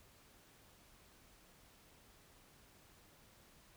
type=silence; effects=pink hiss -65 dBFS RMS until 3.76 s